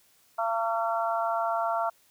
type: harmonic tone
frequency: 227.2 Hz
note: A#3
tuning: 44 cents flat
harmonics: 3 / 4 / 5 / 6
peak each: -28 / -31 / -34 / -32 dBFS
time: 0.38-1.9 s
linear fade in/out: 10 ms
effects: white hiss -63 dBFS RMS until 2.1 s